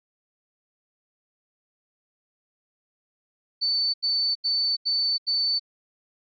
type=tone bursts; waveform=sine; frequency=4515 Hz; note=C#8; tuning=31 cents sharp; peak=-21 dBFS; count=5; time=3.61-5.596 s; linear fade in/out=20 ms; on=330 ms; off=84 ms; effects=none